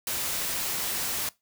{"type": "noise", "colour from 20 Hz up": "white", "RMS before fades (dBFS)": -30, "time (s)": [0.07, 1.29], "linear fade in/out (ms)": 2, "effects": ["noise-tail reverb RT60 0.2 s tail -21 dB re dry"]}